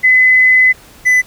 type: tone pair in turn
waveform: sine / triangle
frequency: 2021 / 2004 Hz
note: B6 / B6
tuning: +39 / +25 cents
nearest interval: unison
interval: 14 cents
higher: first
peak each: -5 dBFS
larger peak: neither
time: 0.03-0.73 / 1.05-1.22 s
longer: first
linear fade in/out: 20 ms
effects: pink hiss -41 dBFS RMS until 1.26 s